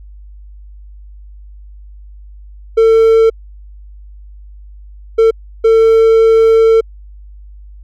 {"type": "tone bursts at uneven times", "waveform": "triangle", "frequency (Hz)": 449.1, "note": "A4", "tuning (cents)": 35, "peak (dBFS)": -3, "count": 3, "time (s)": [[2.77, 3.3], [5.18, 5.31], [5.64, 6.81]], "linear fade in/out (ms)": 10, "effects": ["added 50 Hz sine -32 dBFS peak until 7.83 s"]}